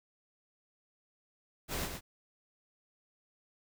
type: noise with echo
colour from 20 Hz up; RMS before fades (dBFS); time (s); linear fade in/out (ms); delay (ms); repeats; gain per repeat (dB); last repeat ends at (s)
pink; -36; 1.68-1.89; 50; 120; 1; -6; 2.01
effects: none